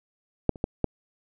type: clicks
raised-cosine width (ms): 2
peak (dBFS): -6 / -28 / -11 / -9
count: 4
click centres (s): 0.493 / 0.558 / 0.641 / 0.843
effects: none